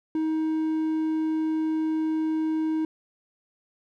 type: tone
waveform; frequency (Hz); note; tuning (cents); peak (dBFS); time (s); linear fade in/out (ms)
triangle; 315.6; D#4; +25; -21; 0.15-2.85; 2
effects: none